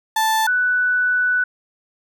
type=tone pair in turn; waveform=35% pulse / sine; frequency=880 / 1487.7 Hz; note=A5 / F#6; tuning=0 / +9 cents; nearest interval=major sixth; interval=909 cents; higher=second; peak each=-14 / -15 dBFS; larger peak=first; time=0.16-0.47 / 0.47-1.44 s; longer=second; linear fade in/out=5 ms; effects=none